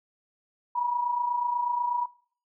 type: tone pair together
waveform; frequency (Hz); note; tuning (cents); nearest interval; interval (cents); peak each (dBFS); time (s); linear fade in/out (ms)
sine; 942 / 970.2; A#5 / B5; +18 / -31; minor second; 51; -32 / -25; 0.75-2.06; 10
effects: noise-tail reverb RT60 0.5 s tail -23 dB re dry